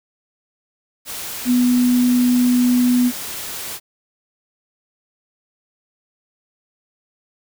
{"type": "tone in noise", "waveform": "sine", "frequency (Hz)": 246.9, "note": "B3", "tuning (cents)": 0, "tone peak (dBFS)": -12, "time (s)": [1.45, 3.12], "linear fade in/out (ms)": 50, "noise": "white", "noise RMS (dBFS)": -29, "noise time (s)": [1.05, 3.8], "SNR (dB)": 14, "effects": []}